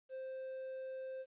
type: tone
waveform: triangle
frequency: 524 Hz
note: C5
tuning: 2 cents sharp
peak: -40 dBFS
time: 0.09-1.26 s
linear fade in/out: 50 ms
effects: resampled to 8000 Hz + 13-bit